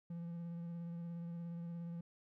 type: tone with vibrato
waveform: triangle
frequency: 170 Hz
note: F3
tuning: 46 cents flat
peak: -40 dBFS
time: 0.1-2.01 s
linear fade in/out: 5 ms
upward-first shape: sine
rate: 17 Hz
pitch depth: 18 cents each way
effects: none